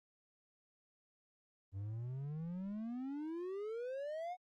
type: exponential sweep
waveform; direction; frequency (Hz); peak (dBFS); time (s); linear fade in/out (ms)
triangle; up; 94.2 to 741; -38; 1.72-4.37; 50
effects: Opus 24 kbps